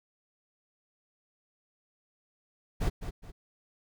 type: noise with echo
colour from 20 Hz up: brown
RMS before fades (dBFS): -27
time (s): 2.8-2.9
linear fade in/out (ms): 20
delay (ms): 210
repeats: 2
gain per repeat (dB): -9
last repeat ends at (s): 3.32
effects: none